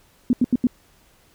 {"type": "tone bursts", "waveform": "sine", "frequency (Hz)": 246.9, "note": "B3", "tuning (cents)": 0, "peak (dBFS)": -13, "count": 4, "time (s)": [0.3, 0.67], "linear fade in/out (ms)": 2, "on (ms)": 31, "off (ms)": 82, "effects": ["pink hiss -57 dBFS RMS until 1.34 s"]}